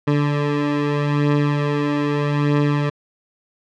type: beating tone pair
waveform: 20% pulse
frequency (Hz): 145.7 / 146.5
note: D3 / D3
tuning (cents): -13 / -4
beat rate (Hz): 0.8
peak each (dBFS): -13 / -19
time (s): 0.07-2.9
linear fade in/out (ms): 10
effects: low-pass 3000 Hz 12 dB/octave